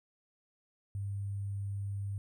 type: tone with sample-and-hold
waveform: sine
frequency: 99.6 Hz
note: G2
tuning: 28 cents sharp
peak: -34 dBFS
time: 0.95-2.18 s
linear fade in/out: 0 ms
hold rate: 8820 Hz
effects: none